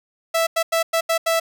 sawtooth tone bursts at uneven times, 659.3 Hz, E5, in tune, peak -13 dBFS, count 6, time 0.34-0.47 / 0.56-0.63 / 0.72-0.83 / 0.93-1.01 / 1.09-1.18 / 1.26-1.4 s, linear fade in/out 10 ms, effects none

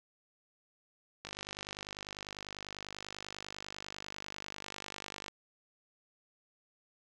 click train, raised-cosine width 0.2 ms, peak -24 dBFS, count 203, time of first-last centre 1.25-5.282 s, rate 50.1 Hz, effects none

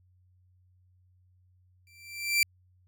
sawtooth tone with exponential growth, 2349 Hz, D7, in tune, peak -16 dBFS, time 1.87-2.43 s, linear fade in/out 1 ms, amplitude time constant 120 ms, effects added 91 Hz sine -61 dBFS peak until 2.87 s

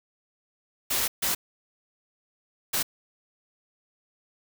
white noise bursts at uneven times, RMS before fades -26 dBFS, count 3, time 0.9-1.08 / 1.22-1.35 / 2.73-2.83 s, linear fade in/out 10 ms, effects none

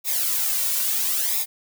blue noise with flanger, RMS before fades -23 dBFS, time 0.04-1.46 s, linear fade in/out 50 ms, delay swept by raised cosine 0.66 to 2.46 ms, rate 0.75 Hz, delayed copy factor -0.7, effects none

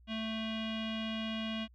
square tone with low-pass filter, 221.1 Hz, A3, 9 cents sharp, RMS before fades -37 dBFS, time 0.07-1.68 s, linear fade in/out 50 ms, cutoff 3100 Hz, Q 7.4, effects added 60 Hz sine -57 dBFS peak until 1.74 s

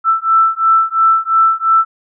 sine beating tone pair, 1326 / 1328.9 Hz, E6 / E6, +10 / +14 cents, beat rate 2.9 Hz, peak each -12 dBFS, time 0.04-1.85 s, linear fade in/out 50 ms, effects none

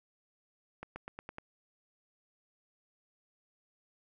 accelerating click train, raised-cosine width 0.5 ms, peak -27 dBFS, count 6, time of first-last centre 0.83-1.384 s, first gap 130 ms, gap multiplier 0.92, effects none

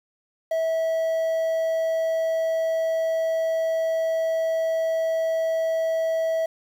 triangle tone with quantisation, 650 Hz, E5, 24 cents flat, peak -19 dBFS, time 0.51-6.46 s, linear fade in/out 5 ms, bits 8, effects none

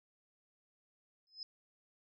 sine tone with exponential growth, 5100 Hz, D#8, 42 cents sharp, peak -38 dBFS, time 1.27-1.43 s, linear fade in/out 1 ms, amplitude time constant 34 ms, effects none

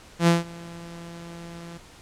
sawtooth tone with ADSR envelope, 169.7 Hz, F3, 49 cents flat, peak -10 dBFS, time 0.19-1.78 s, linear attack 84 ms, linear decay 160 ms, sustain -24 dB, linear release 9 ms, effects pink hiss -49 dBFS RMS until 2.01 s + low-pass 9000 Hz 12 dB/octave

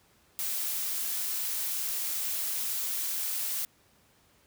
blue noise, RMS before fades -32 dBFS, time 0.39-3.65 s, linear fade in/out 0 ms, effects pink hiss -64 dBFS RMS until 4.46 s + high-pass 60 Hz 12 dB/octave

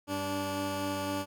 15% pulse tone pair together, 98 / 290.1 Hz, G2 / D4, 0 / -21 cents, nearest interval octave + perfect fifth, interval 1879 cents, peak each -32 / -26 dBFS, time 0.07-1.26 s, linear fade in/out 50 ms, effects none

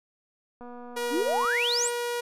click train, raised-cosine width 1 ms, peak -31 dBFS, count 205, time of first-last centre 0.61-1.45 s, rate 243 Hz
sawtooth tone, 479.5 Hz, A#4, 49 cents sharp, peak -24 dBFS, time 0.96-2.21 s, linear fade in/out 10 ms
sine exponential sweep, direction up, 250 to 9410 Hz, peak -24 dBFS, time 1.1-1.91 s, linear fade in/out 50 ms
effects resampled to 32000 Hz

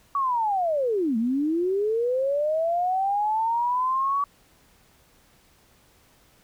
sine linear two-way sweep, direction down then up, 1141 to 216.5 to 1141 Hz, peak -21 dBFS, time 0.15-4.24 s, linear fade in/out 2 ms, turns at 1.17 s, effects pink hiss -59 dBFS RMS until 6.43 s

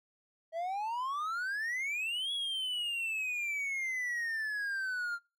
triangle exponential two-way sweep, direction up then down, 640 to 3372 to 1384 Hz, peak -31 dBFS, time 0.52-5.19 s, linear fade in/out 50 ms, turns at 2.32 s, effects noise-tail reverb RT60 0.3 s tail -25 dB re dry

